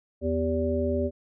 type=harmonic tone with a mistuned harmonic; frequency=82.41 Hz; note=E2; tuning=in tune; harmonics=1 / 3 / 5 / 7; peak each=-29 / -29 / -29 / -29 dBFS; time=0.21-1.11 s; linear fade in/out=50 ms; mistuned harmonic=5; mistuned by=-80 cents; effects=none